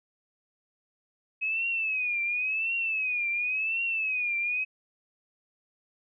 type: tone with vibrato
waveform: sine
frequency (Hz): 2548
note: D#7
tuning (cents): +41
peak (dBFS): -26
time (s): 1.41-4.65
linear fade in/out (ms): 20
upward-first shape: triangle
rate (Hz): 0.93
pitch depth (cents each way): 140
effects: none